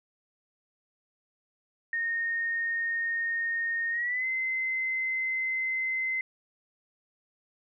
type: tone with pitch glide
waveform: sine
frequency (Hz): 1846 to 2060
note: A#6 to C7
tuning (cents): -17 to -28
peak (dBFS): -27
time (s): 1.93-6.21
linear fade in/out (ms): 2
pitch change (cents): +189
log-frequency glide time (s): 3.91-4.26
effects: none